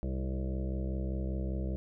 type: harmonic tone with a mistuned harmonic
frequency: 65.1 Hz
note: C2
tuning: 8 cents flat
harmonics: 1 / 2 / 3 / 5 / 6 / 7 / 8 / 9 / 10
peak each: -33 / -40 / -39 / -43 / -50 / -49 / -49 / -48 / -54 dBFS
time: 0.03-1.76 s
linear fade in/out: 0 ms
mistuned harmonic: 7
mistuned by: -28 cents
effects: none